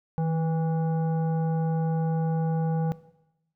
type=tone with frequency modulation; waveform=sine; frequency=159.9 Hz; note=D#3; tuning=48 cents sharp; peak=-23 dBFS; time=0.18-2.92 s; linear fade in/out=0 ms; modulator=652 Hz; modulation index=0.55; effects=noise-tail reverb RT60 0.9 s tail -17 dB re dry